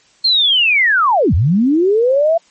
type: linear two-way sweep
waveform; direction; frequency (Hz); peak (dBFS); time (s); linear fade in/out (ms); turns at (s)
sine; down then up; 4265 to 70.8 to 681; -9; 0.24-2.38; 10; 1.34
effects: white hiss -52 dBFS RMS until 2.5 s + MP3 32 kbps